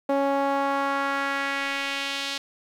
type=tone with band-pass filter sweep; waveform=sawtooth; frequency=277.2 Hz; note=C#4; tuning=in tune; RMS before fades=-26 dBFS; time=0.09-2.38 s; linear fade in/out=5 ms; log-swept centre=600 to 3900 Hz; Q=1.6; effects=9-bit